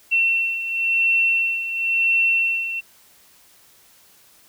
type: beating tone pair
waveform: sine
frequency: 2705 / 2705.96 Hz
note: E7 / E7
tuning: +44 / +45 cents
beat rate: 0.96 Hz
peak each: -24 / -18 dBFS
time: 0.11-2.81 s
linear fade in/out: 20 ms
effects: white hiss -53 dBFS RMS until 4.48 s